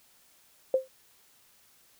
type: tone with exponential decay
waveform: sine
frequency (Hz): 523.3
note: C5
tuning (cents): 0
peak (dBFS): -17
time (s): 0.74-0.88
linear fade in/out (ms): 2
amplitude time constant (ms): 29
effects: white hiss -62 dBFS RMS until 1.99 s